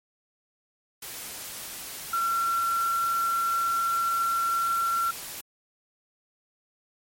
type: tone in noise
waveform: sine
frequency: 1361 Hz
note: F6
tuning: 45 cents flat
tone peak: -23 dBFS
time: 2.13-5.11 s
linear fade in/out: 5 ms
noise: white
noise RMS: -38 dBFS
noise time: 1.02-5.41 s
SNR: +12 dB
effects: MP3 64 kbps